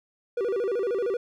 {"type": "tone with vibrato", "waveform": "triangle", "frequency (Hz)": 432.1, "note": "A4", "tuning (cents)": -31, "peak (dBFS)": -22, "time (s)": [0.37, 1.17], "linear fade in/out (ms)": 5, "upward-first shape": "square", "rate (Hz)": 13, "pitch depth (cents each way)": 190, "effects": []}